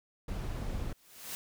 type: noise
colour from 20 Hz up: brown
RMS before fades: -36 dBFS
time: 0.28-0.93 s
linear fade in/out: 5 ms
type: noise with exponential growth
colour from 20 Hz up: white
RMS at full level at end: -38 dBFS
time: 0.84-1.35 s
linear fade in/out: 0 ms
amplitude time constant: 110 ms
effects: none